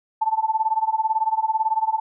sine tone with tremolo, 880 Hz, A5, in tune, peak -15 dBFS, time 0.21-2 s, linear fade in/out 10 ms, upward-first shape sine, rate 18 Hz, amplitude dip 90%, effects none

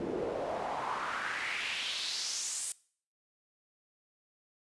pink noise with band-pass filter sweep, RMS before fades -36 dBFS, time 0-2.72 s, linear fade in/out 0 ms, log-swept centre 340 to 9100 Hz, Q 2.9, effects noise-tail reverb RT60 0.5 s tail -21 dB re dry + resampled to 24000 Hz

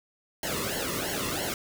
pink noise with flanger, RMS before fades -31 dBFS, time 0.43-1.54 s, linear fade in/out 2 ms, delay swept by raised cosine 0.81 to 1.32 ms, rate 3 Hz, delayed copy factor -0.85, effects none

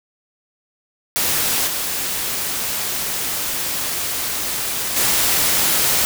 white noise with level steps, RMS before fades -19 / -23 / -17 dBFS, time 1.16-6.05 s, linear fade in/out 0 ms, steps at 1.67 / 4.96 s, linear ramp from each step 5 ms, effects none

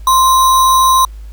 sine tone with sample-and-hold, 1046.5 Hz, C6, in tune, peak -6 dBFS, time 0.07-1.05 s, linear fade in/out 2 ms, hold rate 4900 Hz, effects added 52 Hz sine -27 dBFS peak until 1.32 s + pink hiss -50 dBFS RMS until 1.32 s

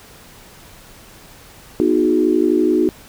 sine chord, G# minor seventh, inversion first, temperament equal with one note detuned, 246.9 / 311.1 / 362.4 / 415.3 Hz, B3 / D#4 / F#4 / G#4, 0 / 0 / -36 / 0 cents, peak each -21 / -16 / -16 / -22 dBFS, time 1.8-2.89 s, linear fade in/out 0 ms, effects pink hiss -43 dBFS RMS until 3.08 s

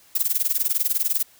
violet noise with tremolo, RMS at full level -19 dBFS, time 0.15-1.23 s, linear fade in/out 5 ms, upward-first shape sine, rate 20 Hz, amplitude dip 90%, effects white hiss -54 dBFS RMS until 1.39 s

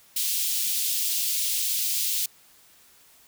white high-pass noise, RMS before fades -26 dBFS, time 0.16-2.26 s, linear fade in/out 5 ms, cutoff 2900 Hz, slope 24 dB/octave, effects white hiss -56 dBFS RMS until 3.27 s

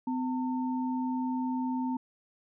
sine tone pair together, 254.9 / 900 Hz, C4 / A5, -45 / +39 cents, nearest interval octave + minor seventh, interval 2184 cents, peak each -29 / -36 dBFS, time 0.07-1.97 s, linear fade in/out 5 ms, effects none

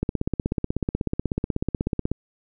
click train, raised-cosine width 3 ms, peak -10 dBFS, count 35, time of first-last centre 0.03-2.116 s, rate 16.3 Hz, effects none

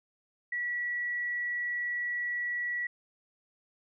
sine tone, 1939 Hz, B6, 32 cents flat, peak -30 dBFS, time 0.52-2.87 s, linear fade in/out 5 ms, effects none

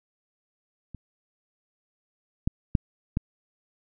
clicks, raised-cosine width 5 ms, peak -27 / -11 / -7 / -12 dBFS, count 4, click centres 0.947 / 2.475 / 2.752 / 3.171 s, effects none

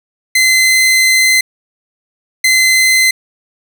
sawtooth tone bursts at uneven times, 2057 Hz, C7, 30 cents flat, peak -4 dBFS, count 2, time 0.35-1.41 / 2.44-3.11 s, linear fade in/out 5 ms, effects none

